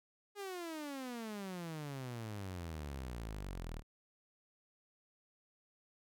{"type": "exponential sweep", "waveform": "sawtooth", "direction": "down", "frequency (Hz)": [415.3, 37.09], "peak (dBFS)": -38, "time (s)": [0.35, 3.83], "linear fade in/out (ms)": 50, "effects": []}